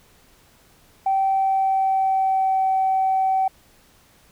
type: tone with pitch glide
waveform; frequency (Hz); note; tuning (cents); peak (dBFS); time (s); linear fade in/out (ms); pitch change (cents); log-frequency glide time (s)
sine; 774 to 763.8; G5 to G5; -22 to -45; -16; 1.06-3.48; 5; -23; 1.23-2.66
effects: tanh soft clip ceiling -12 dBFS + pink hiss -55 dBFS RMS until 4.31 s